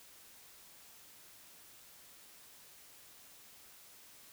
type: silence
effects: white hiss -58 dBFS RMS until 4.32 s